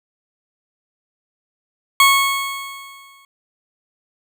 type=tone with exponential decay; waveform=20% pulse; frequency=1100 Hz; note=C#6; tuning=14 cents flat; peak=-3 dBFS; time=2-3.25 s; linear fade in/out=2 ms; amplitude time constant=270 ms; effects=none